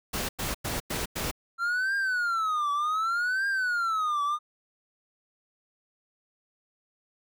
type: noise bursts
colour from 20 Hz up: pink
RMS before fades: -31 dBFS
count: 5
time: 0.13-1.314 s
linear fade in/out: 10 ms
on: 160 ms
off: 96 ms
type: tone with vibrato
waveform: triangle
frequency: 1359 Hz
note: F6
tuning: 48 cents flat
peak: -23 dBFS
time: 1.58-4.39 s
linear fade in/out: 50 ms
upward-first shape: triangle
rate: 0.66 Hz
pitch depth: 300 cents each way
effects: none